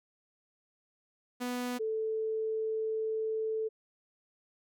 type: tone pair in turn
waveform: sawtooth / sine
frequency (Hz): 246.9 / 439.9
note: B3 / A4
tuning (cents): 0 / 0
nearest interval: minor seventh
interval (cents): 1000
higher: second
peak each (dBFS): -29 / -30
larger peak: first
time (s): 1.4-1.79 / 1.79-3.69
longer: second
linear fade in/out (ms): 20
effects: none